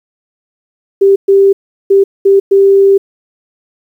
sine tone bursts at uneven times, 393.1 Hz, G4, 5 cents sharp, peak -3 dBFS, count 5, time 1.01-1.16 / 1.28-1.53 / 1.9-2.04 / 2.25-2.4 / 2.51-2.98 s, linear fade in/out 10 ms, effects 7-bit

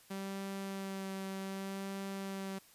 sawtooth tone with vibrato, 194 Hz, G3, 18 cents flat, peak -35 dBFS, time 0.1-2.59 s, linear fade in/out 10 ms, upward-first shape sine, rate 0.66 Hz, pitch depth 13 cents each way, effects white hiss -62 dBFS RMS until 2.74 s + resampled to 32000 Hz

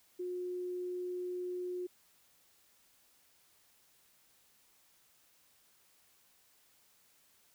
sine tone, 360 Hz, F#4, 47 cents flat, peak -36 dBFS, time 0.19-1.87 s, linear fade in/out 10 ms, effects white hiss -68 dBFS RMS until 7.54 s

